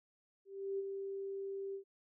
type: tone with ADSR envelope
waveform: sine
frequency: 392 Hz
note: G4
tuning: in tune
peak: -34 dBFS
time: 0.45-1.84 s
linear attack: 340 ms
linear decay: 28 ms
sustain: -5 dB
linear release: 95 ms
effects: none